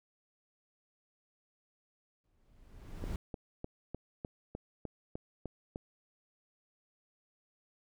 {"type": "noise with exponential growth", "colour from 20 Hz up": "brown", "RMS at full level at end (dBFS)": -36, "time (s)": [2.24, 3.16], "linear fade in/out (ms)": 1, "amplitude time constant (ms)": 200}
{"type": "click train", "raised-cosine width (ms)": 2, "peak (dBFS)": -26, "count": 10, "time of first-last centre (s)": [3.04, 5.759], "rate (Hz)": 3.31}
{"effects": []}